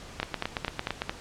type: two click trains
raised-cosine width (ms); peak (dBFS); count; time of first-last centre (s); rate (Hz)
0.3; -12 / -12; 5 / 8; 0.2-1.095 / 0.23-1.019; 4.47 / 8.87
effects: pink hiss -45 dBFS RMS until 1.2 s + low-pass 7000 Hz 12 dB/octave